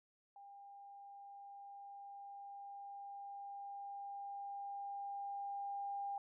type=tone with level ramp; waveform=sine; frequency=801 Hz; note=G5; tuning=37 cents sharp; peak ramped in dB=-54 to -39 dBFS; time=0.36-6.18 s; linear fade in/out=2 ms; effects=none